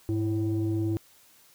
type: tone pair together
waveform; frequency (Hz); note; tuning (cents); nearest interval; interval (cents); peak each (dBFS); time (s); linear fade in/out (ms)
sine; 103.82 / 329.6; G#2 / E4; 0 / 0; octave + minor sixth; 2000; -26; 0.09-0.97; 0
effects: tanh soft clip ceiling -20 dBFS + white hiss -58 dBFS RMS until 1.54 s